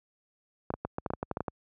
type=clicks; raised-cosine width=1 ms; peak=-17 dBFS; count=12; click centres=0.704 / 0.739 / 0.85 / 0.984 / 1.062 / 1.104 / 1.136 / 1.229 / 1.313 / 1.371 / 1.406 / 1.482 s; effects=high-pass 60 Hz 12 dB/octave